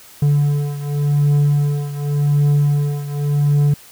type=beating tone pair; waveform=triangle; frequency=144.7 / 145.58 Hz; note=D3 / D3; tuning=-25 / -15 cents; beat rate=0.88 Hz; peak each=-13 / -17 dBFS; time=0.22-3.74 s; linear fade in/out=5 ms; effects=white hiss -43 dBFS RMS until 3.91 s